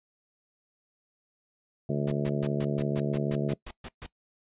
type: harmonic tone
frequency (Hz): 71.8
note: D2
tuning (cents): -39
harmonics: 2 / 3 / 4 / 5 / 6 / 7 / 8 / 9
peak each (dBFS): -29 / -32 / -39 / -34 / -36 / -41 / -41 / -38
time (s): 1.89-3.54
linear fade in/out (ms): 5
type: noise bursts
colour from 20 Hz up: pink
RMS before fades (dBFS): -40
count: 12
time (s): 2.07-4.064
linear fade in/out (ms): 5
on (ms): 47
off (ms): 130
effects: noise-tail reverb RT60 0.1 s tail -20 dB re dry + resampled to 8000 Hz